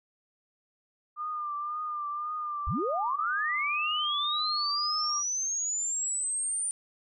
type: tone with vibrato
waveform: sine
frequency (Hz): 1202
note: D6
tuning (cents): +40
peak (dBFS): -31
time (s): 1.16-5.23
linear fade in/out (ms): 50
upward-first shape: triangle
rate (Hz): 1.9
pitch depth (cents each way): 52
type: linear sweep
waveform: sine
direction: up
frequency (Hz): 41.2 to 9170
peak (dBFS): -28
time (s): 2.67-6.71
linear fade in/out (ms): 0
effects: none